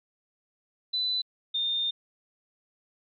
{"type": "tone pair in turn", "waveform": "sine", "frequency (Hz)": [3999, 3630], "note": ["B7", "A#7"], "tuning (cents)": [21, -47], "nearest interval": "major second", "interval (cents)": 168, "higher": "first", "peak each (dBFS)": -25, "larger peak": "neither", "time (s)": [[0.93, 1.22], [1.54, 1.91]], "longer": "second", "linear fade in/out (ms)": 10, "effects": ["MP3 96 kbps"]}